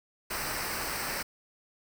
pink noise with comb filter, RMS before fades -34 dBFS, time 0.3-1.23 s, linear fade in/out 10 ms, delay 0.29 ms, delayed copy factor -0.65, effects none

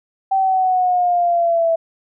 sine exponential sweep, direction down, 776 to 657 Hz, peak -13 dBFS, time 0.31-1.76 s, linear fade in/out 10 ms, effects none

